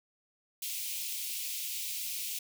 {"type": "high-pass noise", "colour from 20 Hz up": "white", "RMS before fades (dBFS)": -37, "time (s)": [0.62, 2.39], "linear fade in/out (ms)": 5, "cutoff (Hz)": 2300, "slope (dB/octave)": 48, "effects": []}